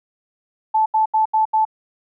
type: tone bursts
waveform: sine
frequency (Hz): 873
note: A5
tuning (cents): -14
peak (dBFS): -13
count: 5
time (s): 0.74-1.652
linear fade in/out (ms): 10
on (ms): 120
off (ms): 78
effects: none